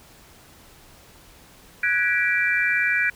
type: chord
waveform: sine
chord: G# half-diminished seventh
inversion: third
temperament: equal with one note detuned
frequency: 1480 / 1661.2 / 1940.5 / 2349 Hz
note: F#6 / G#6 / B6 / D7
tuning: 0 / 0 / -31 / 0 cents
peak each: -25 / -24 / -25 / -23 dBFS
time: 1.83-3.1 s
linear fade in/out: 5 ms
effects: pink hiss -50 dBFS RMS until 3.15 s